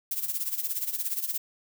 violet noise with tremolo, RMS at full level -28 dBFS, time 0.11-1.38 s, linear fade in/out 5 ms, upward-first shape sine, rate 17 Hz, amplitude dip 75%, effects none

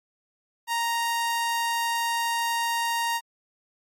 sawtooth tone, 932.3 Hz, A#5, in tune, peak -20 dBFS, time 0.67-3.21 s, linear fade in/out 50 ms, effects MP3 64 kbps

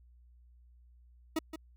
40% pulse tone with echo, 318.5 Hz, D#4, 41 cents sharp, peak -28 dBFS, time 1.36-1.39 s, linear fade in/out 5 ms, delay 170 ms, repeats 1, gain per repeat -10 dB, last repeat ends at 1.56 s, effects added 60 Hz sine -57 dBFS peak until 1.76 s

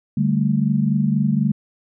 sine chord, D suspended fourth, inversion none, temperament equal, 146.83 / 196 / 220 Hz, D3 / G3 / A3, 0 / 0 / 0 cents, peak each -20 dBFS, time 0.17-1.52 s, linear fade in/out 5 ms, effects none

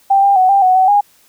sine tone with pitch steps, 786 / 797 / 744 / 792 / 741 / 753 / 818 Hz, G5 / G5 / F#5 / G5 / F#5 / F#5 / G#5, +4 / +28 / +9 / +18 / +2 / +30 / -26 cents, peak -7 dBFS, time 0.1-1.01 s, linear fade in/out 10 ms, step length 130 ms, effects white hiss -51 dBFS RMS until 1.28 s

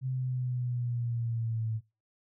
sine linear sweep, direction down, 130.81 to 110 Hz, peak -29 dBFS, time 0.01-1.81 s, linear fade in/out 50 ms, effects noise-tail reverb RT60 0.3 s tail -26 dB re dry

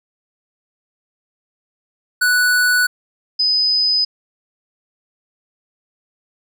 square / sine tone pair in turn, 1480 / 5011 Hz, F#6 / D#8, 0 / +11 cents, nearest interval octave + major sixth, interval 2111 cents, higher second, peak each -13 dBFS, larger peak neither, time 2.21-2.87 / 3.39-4.05 s, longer neither, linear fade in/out 10 ms, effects none

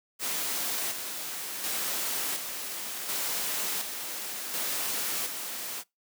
white noise with tremolo, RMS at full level -31 dBFS, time 0.19-5.84 s, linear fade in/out 50 ms, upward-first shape square, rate 0.69 Hz, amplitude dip 45%, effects noise-tail reverb RT60 0.2 s tail -24 dB re dry + high-pass 200 Hz 12 dB/octave

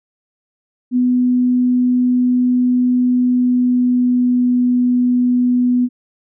sine tone with pitch glide, 248.9 to 247.2 Hz, B3 to B3, +14 to +2 cents, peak -11 dBFS, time 0.91-5.89 s, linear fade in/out 50 ms, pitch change -12 cents, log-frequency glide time 3.15-4.53 s, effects none

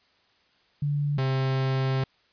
sine / 45% pulse tone pair in turn, 145.1 / 132.67 Hz, D3 / C3, -21 / +24 cents, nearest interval major second, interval 155 cents, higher first, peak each -23 dBFS, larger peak neither, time 0.82-1.18 / 1.18-2.04 s, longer second, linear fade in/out 5 ms, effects white hiss -64 dBFS RMS until 2.32 s + resampled to 11025 Hz

